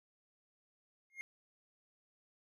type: tone with exponential growth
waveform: triangle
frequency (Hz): 2136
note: C7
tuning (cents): +35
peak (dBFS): -36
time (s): 1.1-1.21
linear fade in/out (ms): 0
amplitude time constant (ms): 23
effects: none